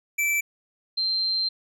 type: tone pair in turn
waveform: square / sine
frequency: 2326 / 4144 Hz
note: D7 / C8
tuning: -17 / -17 cents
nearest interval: minor seventh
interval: 1000 cents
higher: second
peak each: -22 dBFS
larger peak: neither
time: 0.18-0.41 / 0.97-1.49 s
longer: second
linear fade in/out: 10 ms
effects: none